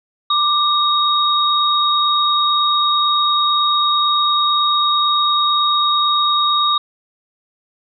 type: tone pair together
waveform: sine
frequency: 1183 / 3756 Hz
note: D6 / A#7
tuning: +12 / +12 cents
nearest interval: octave + minor sixth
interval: 2000 cents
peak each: -15 / -16 dBFS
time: 0.3-6.78 s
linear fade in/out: 5 ms
effects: none